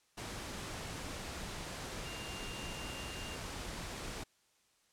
sine tone in noise, 2794 Hz, F7, in tune, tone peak -48 dBFS, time 2.05-3.36 s, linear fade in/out 10 ms, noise pink, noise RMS -43 dBFS, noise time 0.17-4.24 s, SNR -8 dB, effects white hiss -72 dBFS RMS until 4.92 s + low-pass 9000 Hz 12 dB/octave

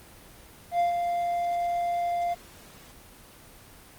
triangle tone with ADSR envelope, 696 Hz, F5, 6 cents flat, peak -18 dBFS, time 0.71-2.35 s, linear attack 84 ms, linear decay 130 ms, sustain -5 dB, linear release 22 ms, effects pink hiss -50 dBFS RMS until 3.98 s + Opus 24 kbps

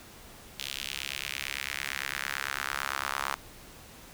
sawtooth tone with high-pass filter sweep, 68.9 Hz, C#2, 10 cents flat, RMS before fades -35 dBFS, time 0.59-3.35 s, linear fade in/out 0 ms, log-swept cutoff 3200 to 1100 Hz, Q 2.2, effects pink hiss -50 dBFS RMS until 4.13 s

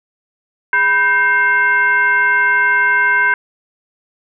sine tone with frequency modulation, 1557 Hz, G6, 12 cents flat, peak -10 dBFS, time 0.73-3.34 s, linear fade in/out 2 ms, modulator 573 Hz, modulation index 0.84, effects none

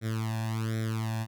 sawtooth tone with flanger, 111.4 Hz, A2, 22 cents sharp, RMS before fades -31 dBFS, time 0.01-1.27 s, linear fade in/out 50 ms, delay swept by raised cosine 0.53 to 1.17 ms, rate 1.3 Hz, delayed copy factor +1, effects none

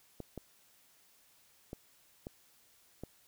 clicks, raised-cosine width 2 ms, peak -28 dBFS, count 5, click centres 0.203 / 0.377 / 1.731 / 2.269 / 3.036 s, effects white hiss -66 dBFS RMS until 3.27 s

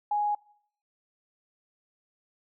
sine tone, 830.6 Hz, G#5, in tune, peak -24 dBFS, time 0.11-0.35 s, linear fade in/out 5 ms, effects noise-tail reverb RT60 0.7 s tail -25 dB re dry

